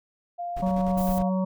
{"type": "tone with pitch glide", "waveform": "sine", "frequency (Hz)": [698, 707.3], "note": ["F5", "F5"], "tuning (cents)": [-1, 22], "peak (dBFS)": -29, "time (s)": [0.38, 1.3], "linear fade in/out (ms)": 20, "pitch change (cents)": 23, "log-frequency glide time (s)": [0.52, 0.84]}
{"type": "noise with tremolo", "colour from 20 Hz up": "brown", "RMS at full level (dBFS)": -33, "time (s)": [0.56, 1.23], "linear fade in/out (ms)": 10, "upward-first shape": "square", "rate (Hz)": 9.8, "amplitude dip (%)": 65}
{"type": "harmonic tone", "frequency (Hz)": 187.4, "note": "F#3", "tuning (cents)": 22, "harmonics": [1, 3, 5, 6], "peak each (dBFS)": [-23, -30, -36, -41], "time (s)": [0.62, 1.45], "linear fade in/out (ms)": 10}
{"type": "noise", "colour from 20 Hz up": "violet", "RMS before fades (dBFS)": -38, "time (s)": [0.97, 1.19], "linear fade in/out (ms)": 10}
{"effects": []}